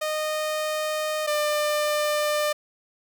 sawtooth tone pair in turn, 616 / 598.1 Hz, D#5 / D5, -17 / +31 cents, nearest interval minor second, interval 52 cents, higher first, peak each -21 / -18 dBFS, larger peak second, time 0.01-1.27 / 1.27-2.53 s, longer neither, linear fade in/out 10 ms, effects none

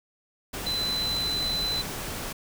sine tone in noise, 4023 Hz, B7, 31 cents sharp, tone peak -26 dBFS, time 0.66-1.82 s, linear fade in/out 10 ms, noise pink, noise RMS -34 dBFS, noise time 0.53-2.33 s, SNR +5 dB, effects none

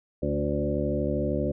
harmonic tone with a mistuned harmonic, 72.8 Hz, D2, 15 cents flat, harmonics 1 / 2 / 3 / 4 / 5 / 7 / 8, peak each -32 / -32 / -32 / -32 / -32 / -32 / -32 dBFS, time 0.22-1.52 s, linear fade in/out 10 ms, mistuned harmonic 4, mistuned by -21 cents, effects none

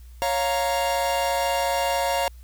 45% pulse chord, Bb minor, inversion first, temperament equal, 554.4 / 698.5 / 932.3 Hz, Db5 / F5 / Bb5, 0 / 0 / 0 cents, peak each -26 dBFS, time 0.22-2.28 s, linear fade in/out 0 ms, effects added 60 Hz sine -41 dBFS peak until 2.43 s + white hiss -59 dBFS RMS until 2.43 s

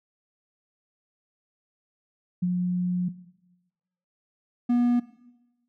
sine / triangle tone pair in turn, 179.3 / 242 Hz, F3 / B3, +46 / -35 cents, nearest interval perfect fourth, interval 519 cents, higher second, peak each -21 / -17 dBFS, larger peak second, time 2.42-3.09 / 4.69-5 s, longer first, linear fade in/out 10 ms, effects noise-tail reverb RT60 1.0 s tail -17 dB re dry

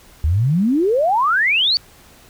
sine exponential sweep, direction up, 71.5 to 4679 Hz, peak -13 dBFS, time 0.24-1.77 s, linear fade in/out 0 ms, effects pink hiss -47 dBFS RMS until 2.29 s

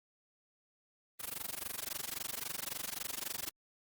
white noise with amplitude modulation, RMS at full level -37 dBFS, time 1.19-3.51 s, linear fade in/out 20 ms, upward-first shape sine, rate 23.7 Hz, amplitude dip 95%, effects Opus 32 kbps

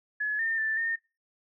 sine tone with pitch steps, 1702 / 1811 / 1766 / 1826 Hz, G#6 / A6 / A6 / A#6, +42 / +49 / +6 / -36 cents, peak -26 dBFS, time 0.2-0.96 s, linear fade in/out 10 ms, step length 190 ms, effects noise-tail reverb RT60 0.3 s tail -23 dB re dry

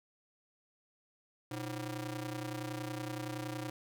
sawtooth ring-modulated tone, 214.9 Hz, A3, 41 cents flat, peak -31 dBFS, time 1.51-3.7 s, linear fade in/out 5 ms, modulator 92.1 Hz, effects none

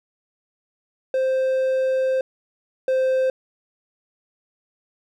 triangle tone pair in turn, 523.3 / 521.2 Hz, C5 / C5, 0 / -7 cents, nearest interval unison, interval 7 cents, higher first, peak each -16 / -15 dBFS, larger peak second, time 1.14-2.21 / 2.88-3.3 s, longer first, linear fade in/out 2 ms, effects none

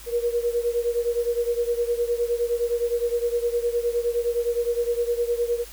sine beating tone pair, 472 / 481.7 Hz, A#4 / B4, +22 / -43 cents, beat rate 9.7 Hz, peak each -23 / -26 dBFS, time 0.06-5.65 s, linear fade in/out 50 ms, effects added 50 Hz sine -44 dBFS peak until 5.72 s + white hiss -44 dBFS RMS until 5.72 s

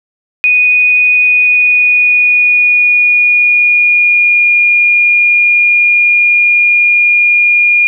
sine tone with pitch glide, 2478 to 2424 Hz, D#7 to D#7, -8 to -46 cents, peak -5 dBFS, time 0.44-7.87 s, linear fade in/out 0 ms, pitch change -38 cents, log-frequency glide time 1.16-4.53 s, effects none

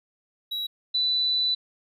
triangle / sine tone pair in turn, 3881 / 3981 Hz, B7 / B7, -31 / +13 cents, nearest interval unison, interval 44 cents, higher second, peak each -26 / -21 dBFS, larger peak second, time 0.51-0.67 / 0.94-1.55 s, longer second, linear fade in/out 10 ms, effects none

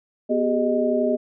sine tone cluster, 246.5 / 384.5 / 416.2 / 619 Hz, B3 / G4 / G#4 / D#5, -3 / -33 / +4 / -9 cents, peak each -23 / -26 / -25 / -22 dBFS, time 0.29-1.17 s, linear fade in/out 20 ms, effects none

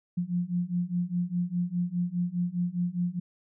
sine beating tone pair, 173.8 / 178.7 Hz, F3 / F3, -8 / +40 cents, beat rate 4.9 Hz, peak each -30 / -29 dBFS, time 0.17-3.2 s, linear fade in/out 10 ms, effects none

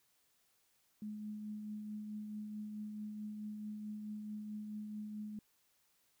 sine tone with tremolo, 211.5 Hz, G#3, 32 cents sharp, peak -40 dBFS, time 1.02-5.39 s, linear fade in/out 2 ms, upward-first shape triangle, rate 4.6 Hz, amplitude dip 35%, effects white hiss -75 dBFS RMS until 6.2 s

